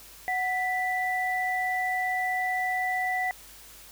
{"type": "tone pair together", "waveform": "sine", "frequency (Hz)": [740, 1975.5], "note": ["F#5", "B6"], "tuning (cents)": [0, 0], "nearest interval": "octave + perfect fourth", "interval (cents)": 1700, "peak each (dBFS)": -28, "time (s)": [0.28, 3.31], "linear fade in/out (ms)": 0, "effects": ["added 50 Hz sine -57 dBFS peak until 3.91 s", "white hiss -49 dBFS RMS until 3.91 s"]}